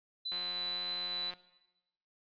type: tone with vibrato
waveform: sine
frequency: 3999 Hz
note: B7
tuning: 21 cents sharp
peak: -35 dBFS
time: 0.25-1.31 s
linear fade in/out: 10 ms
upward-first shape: triangle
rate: 1.8 Hz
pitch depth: 10 cents each way
type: click train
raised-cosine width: 0.3 ms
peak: -31 dBFS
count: 183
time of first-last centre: 0.32-1.337 s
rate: 179 Hz
effects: noise-tail reverb RT60 1.0 s tail -17 dB re dry + resampled to 11025 Hz